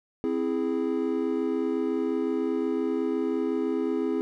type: chord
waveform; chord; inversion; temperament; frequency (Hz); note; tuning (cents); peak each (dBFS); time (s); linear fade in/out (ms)
triangle; C augmented; none; equal; 261.6 / 329.6 / 415.3; C4 / E4 / G#4; 0 / 0 / 0; -27; 0.24-4.21; 0
effects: none